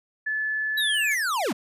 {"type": "tone", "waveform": "sine", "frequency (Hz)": 1731, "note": "A6", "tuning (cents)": -29, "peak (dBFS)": -24, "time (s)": [0.26, 1.15], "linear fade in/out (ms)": 10}
{"type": "linear sweep", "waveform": "square", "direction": "down", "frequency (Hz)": [3951, 164.81], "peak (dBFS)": -24, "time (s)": [0.77, 1.53], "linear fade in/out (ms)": 10}
{"type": "noise with exponential decay", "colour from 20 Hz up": "violet", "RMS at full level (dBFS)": -31, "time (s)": [1.11, 1.31], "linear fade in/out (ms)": 5, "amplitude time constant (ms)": 43}
{"effects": ["resampled to 32000 Hz"]}